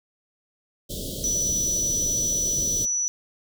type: band-stop noise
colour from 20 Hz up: pink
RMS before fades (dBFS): -32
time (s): 0.89-2.86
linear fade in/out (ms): 20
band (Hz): 630 to 3100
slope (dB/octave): 96
type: tone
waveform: sine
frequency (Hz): 5920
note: F#8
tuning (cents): 0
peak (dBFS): -22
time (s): 1.24-3.08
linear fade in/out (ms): 0
effects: none